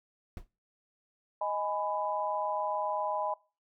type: noise with exponential decay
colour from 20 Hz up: brown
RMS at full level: -34 dBFS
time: 0.37-0.48 s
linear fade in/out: 1 ms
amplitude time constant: 22 ms
type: chord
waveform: sine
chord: G# minor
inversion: second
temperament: just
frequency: 623 / 830.6 / 996.7 Hz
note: D#5 / G#5 / B5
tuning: +2 / 0 / +16 cents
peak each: -34 dBFS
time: 1.41-3.34 s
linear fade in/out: 5 ms
effects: noise-tail reverb RT60 0.3 s tail -21 dB re dry